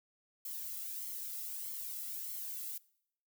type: noise with flanger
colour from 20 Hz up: violet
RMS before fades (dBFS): -42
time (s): 0.45-2.78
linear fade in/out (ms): 5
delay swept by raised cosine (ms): 0.93 to 1.52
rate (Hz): 1.6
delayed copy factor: +0.55
effects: noise-tail reverb RT60 0.7 s tail -22 dB re dry